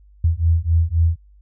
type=beating tone pair; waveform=sine; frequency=81.1 / 84.9 Hz; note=E2 / F2; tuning=-28 / -48 cents; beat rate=3.8 Hz; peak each=-17 dBFS; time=0.24-1.16 s; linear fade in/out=5 ms; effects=added 50 Hz sine -46 dBFS peak until 1.41 s